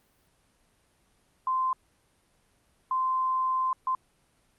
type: tone bursts at uneven times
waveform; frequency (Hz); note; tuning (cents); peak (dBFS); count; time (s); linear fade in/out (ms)
sine; 1038; C6; -14; -24; 3; 1.47-1.73 / 2.91-3.73 / 3.87-3.95; 2
effects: pink hiss -67 dBFS RMS until 4.58 s + Opus 32 kbps